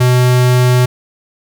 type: tone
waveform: square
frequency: 125.1 Hz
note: B2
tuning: 23 cents sharp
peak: -8 dBFS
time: 0-0.86 s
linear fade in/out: 10 ms
effects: none